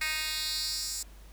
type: tone with high-pass filter sweep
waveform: 10% pulse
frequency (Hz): 311.1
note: D#4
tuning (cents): 0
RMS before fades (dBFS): -33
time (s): 0.01-1.03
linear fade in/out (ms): 5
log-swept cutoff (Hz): 2300 to 6800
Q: 2.6
effects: added 50 Hz sine -48 dBFS peak until 1.32 s + pink hiss -58 dBFS RMS until 1.32 s